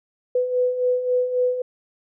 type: beating tone pair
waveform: sine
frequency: 496.3 / 500 Hz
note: B4 / B4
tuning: +8 / +21 cents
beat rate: 3.7 Hz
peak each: -26 / -19 dBFS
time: 0.35-1.62 s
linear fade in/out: 5 ms
effects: none